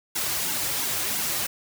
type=noise with flanger; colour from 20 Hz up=white; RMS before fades=-27 dBFS; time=0.15-1.47 s; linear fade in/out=10 ms; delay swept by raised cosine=1.6 to 4.6 ms; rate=2.9 Hz; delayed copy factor=-0.85; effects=none